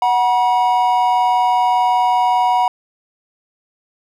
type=tone pair together; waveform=triangle; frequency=740 / 961.7 Hz; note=F#5 / B5; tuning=0 / -46 cents; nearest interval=perfect fourth; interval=454 cents; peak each=-13 dBFS; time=0.02-2.68 s; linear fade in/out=2 ms; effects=none